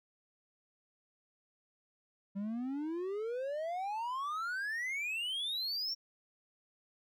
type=exponential sweep; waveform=triangle; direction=up; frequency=193.1 to 5588 Hz; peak=-33 dBFS; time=2.35-5.95 s; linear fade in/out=20 ms; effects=none